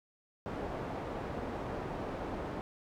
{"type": "low-pass noise", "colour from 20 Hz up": "white", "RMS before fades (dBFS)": -39, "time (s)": [0.46, 2.61], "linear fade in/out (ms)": 0, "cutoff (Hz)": 680, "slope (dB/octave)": 12, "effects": []}